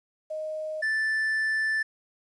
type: tone pair in turn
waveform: sine / triangle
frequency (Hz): 622.3 / 1760.1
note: D#5 / A6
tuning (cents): 0 / 0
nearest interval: octave + tritone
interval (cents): 1800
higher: second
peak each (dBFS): -30 / -22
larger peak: second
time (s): 0.3-0.82 / 0.82-1.83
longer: second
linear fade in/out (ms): 10
effects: resampled to 22050 Hz + 10-bit